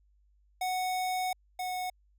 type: tone pair in turn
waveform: square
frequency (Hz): 739 / 733.9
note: F#5 / F#5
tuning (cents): -2 / -14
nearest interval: unison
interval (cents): 12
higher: first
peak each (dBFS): -30 / -33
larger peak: first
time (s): 0.61-1.33 / 1.59-1.9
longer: first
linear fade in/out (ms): 5
effects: added 50 Hz sine -63 dBFS peak until 2.18 s